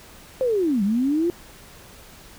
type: linear two-way sweep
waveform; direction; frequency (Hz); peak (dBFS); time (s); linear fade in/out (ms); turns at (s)
sine; down then up; 533 to 190.3 to 355; -18; 0.41-1.3; 0; 0.83
effects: pink hiss -46 dBFS RMS until 2.38 s